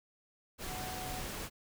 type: tone in noise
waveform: sine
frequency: 740 Hz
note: F#5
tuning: in tune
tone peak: -43 dBFS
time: 0.66-1.23 s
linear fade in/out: 50 ms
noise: pink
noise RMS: -41 dBFS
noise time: 0.58-1.5 s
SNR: -5 dB
effects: none